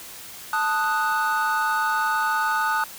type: chord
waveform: triangle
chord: D# diminished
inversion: second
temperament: equal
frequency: 880 / 1244.5 / 1480 Hz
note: A5 / D#6 / F#6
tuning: 0 / 0 / 0 cents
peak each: -23 dBFS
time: 0.53-2.84 s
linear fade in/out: 2 ms
effects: white hiss -40 dBFS RMS until 2.98 s